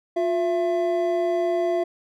triangle tone pair together, 354.9 / 670 Hz, F4 / E5, +28 / +28 cents, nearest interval major seventh, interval 1100 cents, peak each -21 dBFS, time 0.16-1.84 s, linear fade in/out 10 ms, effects none

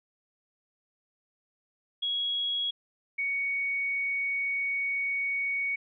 sine tone pair in turn, 3322 / 2233 Hz, G#7 / C#7, 0 / +12 cents, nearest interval perfect fifth, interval 688 cents, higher first, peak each -27 dBFS, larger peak neither, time 2.02-2.71 / 3.18-5.76 s, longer second, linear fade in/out 10 ms, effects none

